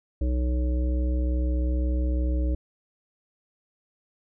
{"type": "harmonic tone with a mistuned harmonic", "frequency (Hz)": 61.74, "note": "B1", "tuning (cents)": 0, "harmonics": [1, 3, 5, 7, 9], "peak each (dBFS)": [-22, -39, -33, -43, -39], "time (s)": [0.21, 2.55], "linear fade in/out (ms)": 5, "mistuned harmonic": 1, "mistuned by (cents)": 31, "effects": []}